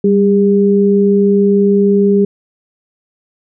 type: tone pair together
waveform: sine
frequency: 197.3 / 403.8 Hz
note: G3 / G#4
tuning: +11 / -49 cents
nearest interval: octave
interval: 1240 cents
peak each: -10 dBFS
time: 0.04-2.25 s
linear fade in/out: 5 ms
effects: none